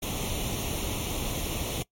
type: noise with comb filter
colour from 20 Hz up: pink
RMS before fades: -31 dBFS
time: 0.02-1.83 s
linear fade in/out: 10 ms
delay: 0.31 ms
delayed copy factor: +0.75
effects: noise-tail reverb RT60 0.1 s tail -21 dB re dry + MP3 64 kbps